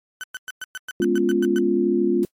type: tone bursts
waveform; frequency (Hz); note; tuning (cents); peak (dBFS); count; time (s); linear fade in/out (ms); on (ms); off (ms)
35% pulse; 1513; F#6; +38; -27; 11; 0.21-1.585; 0; 25; 110
type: chord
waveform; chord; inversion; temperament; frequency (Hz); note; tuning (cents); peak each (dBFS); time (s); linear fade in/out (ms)
sine; C# dominant seventh; second; equal with one note detuned; 207.7 / 246.9 / 280.4 / 349.2; G#3 / B3 / C#4 / E#4; 0 / 0 / +20 / 0; -24 / -24 / -25 / -19; 1-2.25; 2
type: noise with exponential decay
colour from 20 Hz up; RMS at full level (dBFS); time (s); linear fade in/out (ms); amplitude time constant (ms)
white; -38; 2.23-2.31; 0; 16
effects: MP3 64 kbps

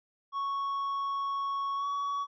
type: tone with pitch glide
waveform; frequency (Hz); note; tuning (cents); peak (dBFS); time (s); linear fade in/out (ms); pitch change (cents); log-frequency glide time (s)
triangle; 1108.7 to 1128.1; C#6 to C#6; 0 to +30; -28; 0.32-2.27; 50; +30; 1.76-1.87
effects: resampled to 16000 Hz

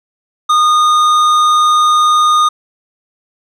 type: tone with tanh clipping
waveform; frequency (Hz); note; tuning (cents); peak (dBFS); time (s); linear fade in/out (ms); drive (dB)
sine; 1227; D#6; -25; -9; 0.49-2.49; 10; 12
effects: none

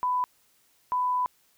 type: tone pair in turn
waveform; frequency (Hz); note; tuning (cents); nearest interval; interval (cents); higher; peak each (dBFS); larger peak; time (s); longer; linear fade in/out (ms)
sine; 997 / 997; B5 / B5; +16 / +16; unison; 0; neither; -23; neither; 0.03-0.24 / 0.92-1.26; second; 0
effects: white hiss -65 dBFS RMS until 1.57 s

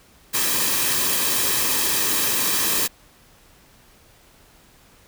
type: noise with comb filter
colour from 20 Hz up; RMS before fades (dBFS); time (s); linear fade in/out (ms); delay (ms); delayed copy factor
white; -21; 0.33-2.88; 20; 1.4; -0.55
effects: pink hiss -53 dBFS RMS until 5.07 s

